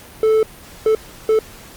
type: tone bursts at uneven times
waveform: triangle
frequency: 438.1 Hz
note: A4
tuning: 7 cents flat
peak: -9 dBFS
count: 3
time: 0.23-0.43 / 0.86-0.95 / 1.29-1.39 s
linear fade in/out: 2 ms
effects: pink hiss -40 dBFS RMS until 1.76 s + Opus 48 kbps